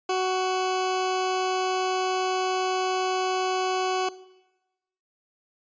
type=tone; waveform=20% pulse; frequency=372.5 Hz; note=F#4; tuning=12 cents sharp; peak=-18 dBFS; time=0.09-4.09 s; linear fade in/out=5 ms; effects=noise-tail reverb RT60 1.0 s tail -19 dB re dry + resampled to 16000 Hz